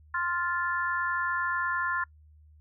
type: chord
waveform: sine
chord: F major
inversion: second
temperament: just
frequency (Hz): 1047.7 / 1396.9 / 1746.1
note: C6 / F6 / A6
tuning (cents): +2 / 0 / -14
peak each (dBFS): -31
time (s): 0.14-2.04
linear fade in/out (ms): 5
effects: noise-tail reverb RT60 0.1 s tail -26 dB re dry + added 76 Hz sine -53 dBFS peak until 2.6 s